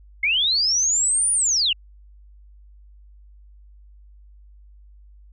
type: linear two-way sweep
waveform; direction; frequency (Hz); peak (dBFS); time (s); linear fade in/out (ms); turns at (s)
sine; up then down; 2100 to 9650 to 2666; -17; 0.23-1.73; 5; 1.32
effects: added 50 Hz sine -45 dBFS peak until 5.32 s